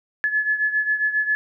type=beating tone pair; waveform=sine; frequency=1712 / 1719.4 Hz; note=A6 / A6; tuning=-48 / -40 cents; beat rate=7.4 Hz; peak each=-20 / -25 dBFS; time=0.24-1.35 s; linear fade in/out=0 ms; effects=none